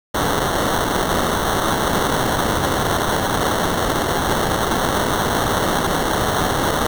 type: noise with sample-and-hold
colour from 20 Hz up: white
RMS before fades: -19 dBFS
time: 0.14-6.87 s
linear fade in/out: 5 ms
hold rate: 2450 Hz
effects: none